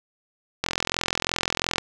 click train, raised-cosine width 0.2 ms, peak -5 dBFS, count 50, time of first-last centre 0.64-1.782 s, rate 42.9 Hz, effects none

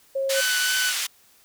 sine tone, 541 Hz, C#5, 42 cents flat, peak -22 dBFS, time 0.15-0.41 s, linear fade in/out 10 ms
pink band-pass noise, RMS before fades -27 dBFS, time 0.29-1.07 s, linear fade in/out 10 ms, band 2300 to 11000 Hz, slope 12 dB/octave
sawtooth tone with vibrato, 1500 Hz, F#6, 23 cents sharp, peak -19 dBFS, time 0.33-0.94 s, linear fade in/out 50 ms, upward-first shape triangle, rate 2.9 Hz, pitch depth 17 cents each way
effects white hiss -57 dBFS RMS until 1.44 s

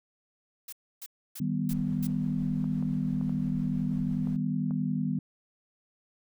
blue noise bursts, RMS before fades -41 dBFS, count 5, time 0.68-2.07 s, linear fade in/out 5 ms, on 46 ms, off 290 ms
sine chord, Eb augmented, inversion none, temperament equal, 155.56 / 196 / 246.9 Hz, Eb3 / G3 / B3, 0 / 0 / 0 cents, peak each -31 dBFS, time 1.4-5.19 s, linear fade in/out 5 ms
brown noise with tremolo, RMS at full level -45 dBFS, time 1.71-4.36 s, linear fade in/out 0 ms, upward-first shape sine, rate 5.9 Hz, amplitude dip 25%
clicks, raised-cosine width 1 ms, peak -32 dBFS, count 6, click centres 2.642 / 2.826 / 3.212 / 3.295 / 4.272 / 4.709 s
effects none

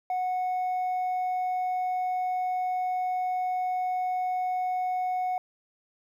sine tone, 735 Hz, F#5, 12 cents flat, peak -23 dBFS, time 0.1-5.38 s, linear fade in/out 2 ms, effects tanh soft clip ceiling -25 dBFS + 10-bit

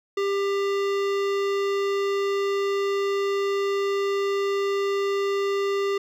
sine tone with hard clipping, 397.5 Hz, G4, 24 cents sharp, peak -24 dBFS, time 0.17-5.98 s, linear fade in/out 5 ms, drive 18 dB, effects none

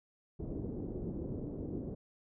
white low-pass noise, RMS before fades -40 dBFS, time 0.39-1.95 s, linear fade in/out 10 ms, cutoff 380 Hz, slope 24 dB/octave, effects none

